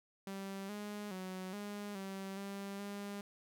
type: tone with pitch steps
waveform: sawtooth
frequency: 195 / 207.3 / 186.2 / 205.2 / 193.5 / 198.2 / 202 Hz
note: G3 / G#3 / F#3 / G#3 / G3 / G3 / G#3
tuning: -9 / -3 / +11 / -21 / -22 / +19 / -48 cents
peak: -38 dBFS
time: 0.27-3.21 s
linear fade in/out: 2 ms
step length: 420 ms
effects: none